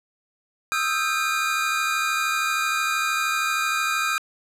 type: tone cluster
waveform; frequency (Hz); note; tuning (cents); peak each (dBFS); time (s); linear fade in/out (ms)
square; 1254 / 1327 / 1578 / 2441; D#6 / E6 / G6 / D#7; +13 / +11 / +11 / -34; -28; 0.72-4.18; 0
effects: low-pass 12000 Hz 12 dB/octave + 8-bit